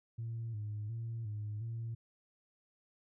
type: tone with vibrato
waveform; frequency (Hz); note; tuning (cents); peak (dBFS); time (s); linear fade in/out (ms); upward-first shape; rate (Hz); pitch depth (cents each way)
sine; 110; A2; 0; -36; 0.18-1.95; 10; square; 1.4; 74
effects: tanh soft clip ceiling -34 dBFS